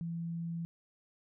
sine tone, 167.8 Hz, E3, 31 cents sharp, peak -35 dBFS, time 0.01-0.65 s, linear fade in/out 0 ms, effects none

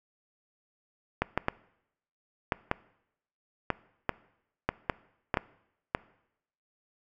clicks, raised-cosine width 0.5 ms, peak -10 dBFS, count 12, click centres 1.22 / 1.376 / 1.484 / 2.522 / 2.714 / 3.703 / 4.093 / 4.69 / 4.898 / 5.342 / 5.372 / 5.949 s, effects noise-tail reverb RT60 0.8 s tail -21 dB re dry

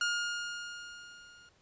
sawtooth tone with level ramp, 1420 Hz, F6, 28 cents sharp, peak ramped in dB -24 to -52 dBFS, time 0.01-1.49 s, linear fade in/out 2 ms, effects pink hiss -67 dBFS RMS until 1.61 s + resampled to 16000 Hz

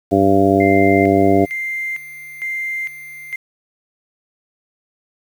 harmonic tone, 97.9 Hz, G2, 2 cents flat, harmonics 1 / 2 / 3 / 4 / 5 / 6 / 7, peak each -22 / -20 / -15 / -16 / -23 / -22 / -16 dBFS, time 0.11-1.46 s, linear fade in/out 20 ms
sine tone with tremolo, 2093 Hz, C7, in tune, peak -20 dBFS, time 0.6-3.36 s, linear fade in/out 5 ms, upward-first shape square, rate 1.1 Hz, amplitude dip 75%
effects 7-bit

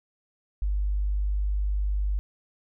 sine tone, 49.97 Hz, G1, 34 cents sharp, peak -23 dBFS, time 0.62-2.19 s, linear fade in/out 0 ms, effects none

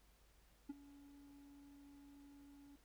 triangle tone with ADSR envelope, 283.2 Hz, C#4, 37 cents sharp, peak -39 dBFS, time 0.69-2.76 s, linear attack 9 ms, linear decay 25 ms, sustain -18 dB, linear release 5 ms, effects added 50 Hz sine -70 dBFS peak until 2.84 s + pink hiss -73 dBFS RMS until 2.84 s

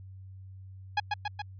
sawtooth tone with echo, 830.6 Hz, G#5, in tune, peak -20 dBFS, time 0.97-1 s, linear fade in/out 5 ms, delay 140 ms, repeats 3, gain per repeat -3 dB, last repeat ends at 1.42 s, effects added 95 Hz sine -44 dBFS peak until 1.59 s + resampled to 11025 Hz

